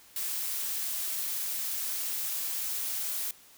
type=noise; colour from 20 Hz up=blue; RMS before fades=-33 dBFS; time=0.16-3.31 s; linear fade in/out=2 ms; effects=white hiss -56 dBFS RMS until 3.57 s